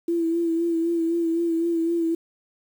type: tone with vibrato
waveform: sine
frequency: 334.5 Hz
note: E4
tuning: 25 cents sharp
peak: -20 dBFS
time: 0.08-2.15 s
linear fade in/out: 5 ms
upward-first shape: sine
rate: 3.9 Hz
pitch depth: 36 cents each way
effects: 8-bit